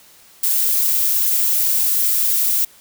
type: noise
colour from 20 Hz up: violet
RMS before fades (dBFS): -17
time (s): 0.43-2.65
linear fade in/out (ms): 5
effects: white hiss -48 dBFS RMS until 2.8 s